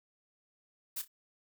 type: noise with echo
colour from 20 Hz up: blue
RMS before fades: -37 dBFS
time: 0.96-1.02 s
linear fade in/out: 10 ms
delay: 30 ms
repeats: 2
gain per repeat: -13 dB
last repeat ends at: 1.08 s
effects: none